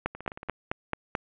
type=two click trains; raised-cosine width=0.5 ms; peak=-24 / -12 dBFS; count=7 / 6; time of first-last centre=0.15-0.487 / 0.06-1.152 s; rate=17.8 / 4.58 Hz; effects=resampled to 8000 Hz + 9-bit